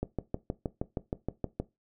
click train, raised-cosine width 2 ms, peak -17 dBFS, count 11, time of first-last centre 0.03-1.6 s, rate 6.37 Hz, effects noise-tail reverb RT60 0.2 s tail -17 dB re dry

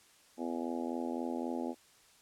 harmonic tone, 83.8 Hz, E2, 29 cents sharp, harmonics 3 / 4 / 5 / 6 / 7 / 8 / 9 / 10, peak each -37 / -40 / -45 / -45 / -46 / -48 / -48 / -46 dBFS, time 0.37-1.75 s, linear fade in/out 50 ms, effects white hiss -63 dBFS RMS until 2.21 s + low-pass 10000 Hz 12 dB/octave

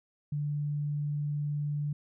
sine tone, 146.83 Hz, D3, in tune, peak -29 dBFS, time 0.32-1.93 s, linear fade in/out 5 ms, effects none

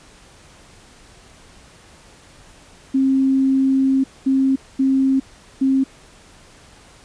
sine tone bursts at uneven times, 267.3 Hz, C4, 37 cents sharp, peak -13 dBFS, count 4, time 2.94-4.04 / 4.26-4.56 / 4.79-5.2 / 5.61-5.84 s, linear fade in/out 10 ms, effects pink hiss -47 dBFS RMS until 7.04 s + resampled to 22050 Hz

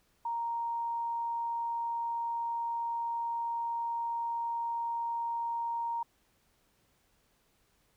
sine tone, 932.3 Hz, A#5, in tune, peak -31 dBFS, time 0.25-6.03 s, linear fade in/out 5 ms, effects pink hiss -71 dBFS RMS until 7.96 s

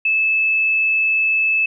sine tone, 2614 Hz, E7, 15 cents flat, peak -14 dBFS, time 0.05-1.66 s, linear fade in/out 5 ms, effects none

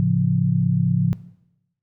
sine chord, A augmented, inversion none, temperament equal, 110 / 138.59 / 174.61 Hz, A2 / C#3 / E#3, 0 / 0 / 0 cents, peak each -22 / -20 / -19 dBFS, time 0-1.13 s, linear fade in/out 0 ms, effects noise-tail reverb RT60 0.9 s tail -19 dB re dry

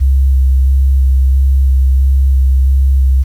sine tone with vibrato, 66.5 Hz, C2, 29 cents sharp, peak -6 dBFS, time 0-3.24 s, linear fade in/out 20 ms, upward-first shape square, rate 1.5 Hz, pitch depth 15 cents each way, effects 7-bit

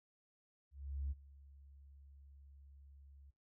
sine tone with ADSR envelope, 69.5 Hz, C#2, 5 cents sharp, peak -35 dBFS, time 0.71-3.31 s, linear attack 400 ms, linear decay 28 ms, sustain -22 dB, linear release 14 ms, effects noise-tail reverb RT60 0.3 s tail -26 dB re dry + tanh soft clip ceiling -33 dBFS

